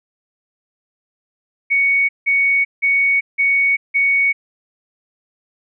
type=tone bursts; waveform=sine; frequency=2229 Hz; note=C#7; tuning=9 cents sharp; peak=-12 dBFS; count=5; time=1.7-4.33 s; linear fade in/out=20 ms; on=390 ms; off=170 ms; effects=none